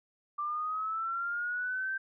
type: linear sweep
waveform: sine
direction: up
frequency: 1174.7 to 1568 Hz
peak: -31 dBFS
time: 0.38-1.98 s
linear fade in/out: 10 ms
effects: none